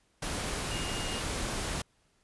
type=tone in noise; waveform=sine; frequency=2844 Hz; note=F7; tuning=31 cents sharp; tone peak=-40 dBFS; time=0.71-1.2 s; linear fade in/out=5 ms; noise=pink; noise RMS=-34 dBFS; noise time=0.22-1.82 s; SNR=-9 dB; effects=pink hiss -70 dBFS RMS until 2.23 s + resampled to 24000 Hz